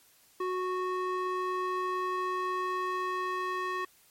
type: tone with band-pass filter sweep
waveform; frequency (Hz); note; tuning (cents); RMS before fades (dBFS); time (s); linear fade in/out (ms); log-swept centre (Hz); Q
square; 368; F#4; -9; -32; 0.4-3.85; 5; 810 to 1400; 1.7
effects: white hiss -62 dBFS RMS until 4.1 s + MP3 64 kbps